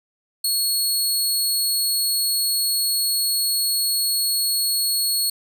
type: tone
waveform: 20% pulse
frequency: 4340 Hz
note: C#8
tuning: 37 cents flat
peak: -13 dBFS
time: 0.44-5.3 s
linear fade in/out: 5 ms
effects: none